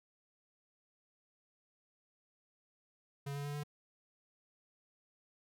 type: tone with pitch steps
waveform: square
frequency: 140.7 / 142.66 / 144.66 / 146.67 Hz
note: C#3 / D3 / D3 / D3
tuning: +26 / -50 / -26 / -2 cents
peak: -39 dBFS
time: 3.26-3.636 s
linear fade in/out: 10 ms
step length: 94 ms
effects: none